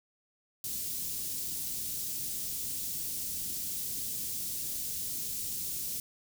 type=band-stop noise; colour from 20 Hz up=white; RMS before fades=-36 dBFS; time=0.64-6 s; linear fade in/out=2 ms; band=250 to 5300 Hz; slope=12 dB/octave; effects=none